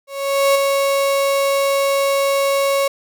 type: tone with ADSR envelope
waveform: 35% pulse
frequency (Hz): 553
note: C#5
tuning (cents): -4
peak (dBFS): -9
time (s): 0.07-2.88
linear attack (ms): 480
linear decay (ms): 11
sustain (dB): -4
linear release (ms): 5
effects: none